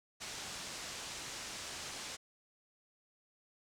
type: low-pass noise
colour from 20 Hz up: white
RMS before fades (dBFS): -45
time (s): 0.2-2.17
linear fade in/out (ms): 20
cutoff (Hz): 7600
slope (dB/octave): 24
effects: none